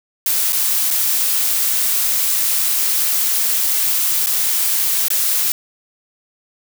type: noise with dropouts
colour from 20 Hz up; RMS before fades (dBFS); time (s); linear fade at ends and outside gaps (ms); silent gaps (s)
blue; -17; 0.26-5.52; 2; 0.524-0.529 / 0.905-0.909 / 4.262-4.269 / 5.083-5.103
effects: none